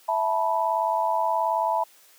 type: chord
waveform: sine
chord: E suspended fourth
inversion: none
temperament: equal with one note detuned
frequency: 659.3 / 880 / 978.7 Hz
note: E5 / A5 / B5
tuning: 0 / 0 / -16 cents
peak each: -26 / -25 / -25 dBFS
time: 0.08-1.84 s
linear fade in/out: 10 ms
effects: white hiss -55 dBFS RMS until 2.18 s + high-pass 400 Hz 12 dB/octave